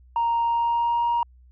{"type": "tone with pitch glide", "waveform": "sine", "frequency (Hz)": [932.3, 944.2], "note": ["A#5", "A#5"], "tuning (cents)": [0, 22], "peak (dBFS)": -18, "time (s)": [0.16, 1.23], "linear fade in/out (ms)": 2, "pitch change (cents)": 22, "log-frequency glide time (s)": [0.42, 1.08], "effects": ["tanh soft clip ceiling -17 dBFS", "added 62 Hz sine -49 dBFS peak until 1.51 s"]}